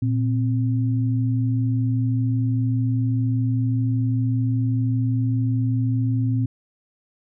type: tone pair together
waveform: sine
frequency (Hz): 116.54 / 261.6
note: A#2 / C4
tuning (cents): 0 / 0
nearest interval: octave + major second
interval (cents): 1400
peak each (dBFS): -19 / -25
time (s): 0.02-6.46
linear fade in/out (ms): 5
effects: none